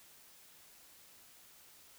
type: silence
effects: white hiss -60 dBFS RMS until 1.98 s